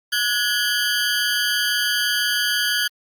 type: ring-modulated tone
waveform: 20% pulse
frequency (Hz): 1568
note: G6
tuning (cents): 0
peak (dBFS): -11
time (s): 0.12-2.88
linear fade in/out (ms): 10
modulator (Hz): 113
effects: Opus 48 kbps